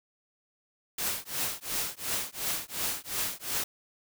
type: noise with tremolo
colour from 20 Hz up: white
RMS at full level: -29 dBFS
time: 0.98-3.64 s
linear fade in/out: 5 ms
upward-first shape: triangle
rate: 2.8 Hz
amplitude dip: 100%
effects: none